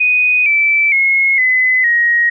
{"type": "tone with pitch steps", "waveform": "sine", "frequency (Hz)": [2489, 2322, 2167, 2022, 1886.3], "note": ["D#7", "D7", "C#7", "B6", "A#6"], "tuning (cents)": [0, -20, -40, 40, 20], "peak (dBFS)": -9, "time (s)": [0, 2.3], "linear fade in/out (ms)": 10, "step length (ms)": 460, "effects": []}